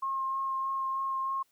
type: tone with vibrato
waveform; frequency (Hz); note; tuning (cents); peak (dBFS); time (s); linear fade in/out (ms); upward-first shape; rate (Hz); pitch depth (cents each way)
sine; 1071; C6; +40; -29; 0.02-1.43; 10; sine; 3.2; 12
effects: white hiss -71 dBFS RMS until 1.51 s

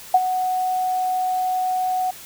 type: tone with ADSR envelope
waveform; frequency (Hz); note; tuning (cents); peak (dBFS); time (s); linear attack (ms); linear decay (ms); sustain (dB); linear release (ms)
sine; 740; F#5; 0; -8; 0.14-2.11; 5; 43; -11; 9
effects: white hiss -40 dBFS RMS until 2.25 s

